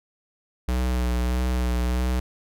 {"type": "tone with vibrato", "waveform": "square", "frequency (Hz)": 61.74, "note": "B1", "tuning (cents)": 0, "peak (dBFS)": -22, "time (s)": [0.68, 2.2], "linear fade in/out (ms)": 5, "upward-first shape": "sine", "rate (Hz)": 1.6, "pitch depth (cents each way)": 28, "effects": []}